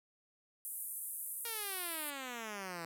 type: band-pass noise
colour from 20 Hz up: pink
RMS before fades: -43 dBFS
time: 0.65-2.1 s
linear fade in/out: 0 ms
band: 9300 to 14000 Hz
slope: 48 dB/octave
type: exponential sweep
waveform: 5% pulse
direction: down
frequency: 473.5 to 163 Hz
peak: -30 dBFS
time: 1.45-2.85 s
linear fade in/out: 2 ms
effects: none